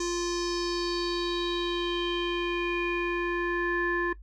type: tone with low-pass filter sweep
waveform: square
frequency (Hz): 348.2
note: F4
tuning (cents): -5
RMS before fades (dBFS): -29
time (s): 0-4.13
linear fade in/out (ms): 5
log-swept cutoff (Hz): 6300 to 1600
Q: 5.2
effects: noise-tail reverb RT60 0.1 s tail -17 dB re dry + added 50 Hz sine -44 dBFS peak until 4.22 s